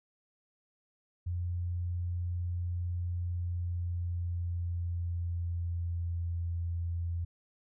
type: tone with pitch glide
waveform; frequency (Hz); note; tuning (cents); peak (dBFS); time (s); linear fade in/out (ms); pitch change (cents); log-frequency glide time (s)
sine; 87.8 to 85.3; F2 to F2; +10 to -40; -31; 1.26-7.25; 10; -50; 3.21-6.36
effects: none